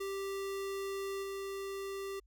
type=tone with level steps; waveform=square; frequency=392 Hz; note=G4; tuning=in tune; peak=-37 / -39 dBFS; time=0-2.2 s; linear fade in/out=10 ms; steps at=1.22 s; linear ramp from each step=20 ms; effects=added 50 Hz sine -63 dBFS peak until 2.26 s